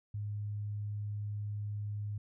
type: tone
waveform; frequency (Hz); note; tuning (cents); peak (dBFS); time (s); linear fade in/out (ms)
sine; 103.83; G#2; 0; -35; 0.14-2.18; 5
effects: none